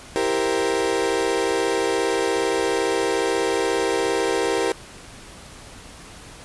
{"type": "chord", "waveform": "35% pulse", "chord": "C dominant seventh", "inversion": "first", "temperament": "equal", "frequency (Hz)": [329.6, 392, 466.2, 523.3], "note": ["E4", "G4", "Bb4", "C5"], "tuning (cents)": [0, 0, 0, 0], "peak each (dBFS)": [-26, -22, -22, -27], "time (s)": [0.16, 4.72], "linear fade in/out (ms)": 0, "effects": ["pink hiss -42 dBFS RMS until 6.44 s", "resampled to 24000 Hz"]}